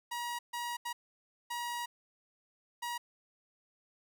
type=tone bursts at uneven times; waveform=sawtooth; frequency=956 Hz; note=A#5; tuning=43 cents sharp; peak=-32 dBFS; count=5; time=0.11-0.39 / 0.53-0.77 / 0.85-0.93 / 1.5-1.86 / 2.82-2.98 s; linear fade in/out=10 ms; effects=none